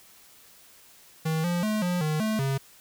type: tone with pitch steps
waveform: square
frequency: 159.2 / 174.7 / 214.5 / 177.9 / 154.1 / 217.4 / 135.9 Hz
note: D#3 / F3 / A3 / F3 / D#3 / A3 / C#3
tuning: +40 / +1 / -44 / +32 / -16 / -21 / -34 cents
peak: -25 dBFS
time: 1.25-2.58 s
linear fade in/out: 10 ms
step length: 190 ms
effects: white hiss -54 dBFS RMS until 2.8 s